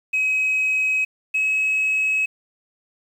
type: tone pair in turn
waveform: sine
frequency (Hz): 2543 / 2565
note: D#7 / E7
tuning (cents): +37 / -48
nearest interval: unison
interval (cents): 15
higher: second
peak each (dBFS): -16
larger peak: neither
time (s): 0.13-1.05 / 1.34-2.26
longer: neither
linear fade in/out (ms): 10
effects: tanh soft clip ceiling -15 dBFS + 8-bit